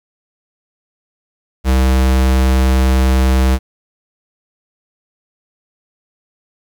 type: tone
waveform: square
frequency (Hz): 65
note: C2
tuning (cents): -11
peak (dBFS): -10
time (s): 1.64-3.59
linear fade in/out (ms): 50
effects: 8-bit